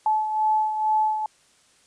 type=beating tone pair; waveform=sine; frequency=863 / 865.2 Hz; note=A5 / A5; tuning=-34 / -29 cents; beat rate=2.2 Hz; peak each=-20 / -28 dBFS; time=0.06-1.26 s; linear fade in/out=2 ms; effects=white hiss -59 dBFS RMS until 1.86 s + resampled to 22050 Hz